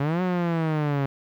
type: linear two-way sweep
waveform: sawtooth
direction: up then down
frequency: 136 to 185.1 to 136 Hz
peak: -18 dBFS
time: 0-1.06 s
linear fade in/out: 5 ms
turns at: 0.22 s
effects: low-pass 2000 Hz 12 dB/octave + 10-bit